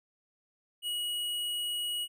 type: tone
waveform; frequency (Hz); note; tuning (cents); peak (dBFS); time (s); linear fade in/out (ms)
square; 2908; F#7; -31; -32; 0.82-2.08; 50
effects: none